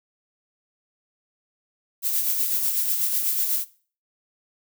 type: noise with tremolo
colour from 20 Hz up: violet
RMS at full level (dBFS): -22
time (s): 2.02-3.65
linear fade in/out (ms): 50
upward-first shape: sine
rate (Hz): 8.1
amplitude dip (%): 40
effects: noise-tail reverb RT60 0.4 s tail -18 dB re dry